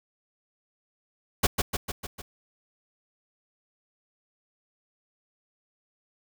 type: noise with echo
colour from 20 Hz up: pink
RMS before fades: -20 dBFS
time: 1.43-1.47 s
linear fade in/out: 10 ms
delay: 150 ms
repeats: 5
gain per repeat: -4 dB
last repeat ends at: 2.22 s
effects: none